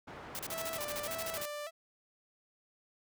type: low-pass noise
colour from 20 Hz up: white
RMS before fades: -48 dBFS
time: 0.07-1.43 s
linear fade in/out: 10 ms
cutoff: 1200 Hz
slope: 12 dB/octave
type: noise bursts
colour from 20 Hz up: white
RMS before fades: -40 dBFS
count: 15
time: 0.35-1.454 s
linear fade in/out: 0 ms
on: 40 ms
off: 36 ms
type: tone with vibrato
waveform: sawtooth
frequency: 622.3 Hz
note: D#5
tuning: in tune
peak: -35 dBFS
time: 0.49-1.71 s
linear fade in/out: 50 ms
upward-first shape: square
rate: 1.7 Hz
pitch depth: 91 cents each way
effects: none